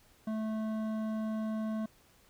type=tone with hard clipping; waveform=sine; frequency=218.3 Hz; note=A3; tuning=13 cents flat; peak=-34 dBFS; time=0.27-1.86 s; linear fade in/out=5 ms; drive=11 dB; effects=pink hiss -64 dBFS RMS until 2.29 s